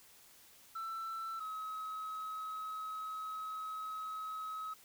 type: tone pair in turn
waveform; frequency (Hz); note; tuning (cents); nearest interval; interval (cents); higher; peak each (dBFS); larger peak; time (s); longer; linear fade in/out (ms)
sine; 1333 / 1278.7; E6 / D#6; +19 / +47; minor second; 72; first; -36 / -37; first; 0.75-1.4 / 1.4-4.74; second; 10
effects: tanh soft clip ceiling -38 dBFS + white hiss -61 dBFS RMS until 4.84 s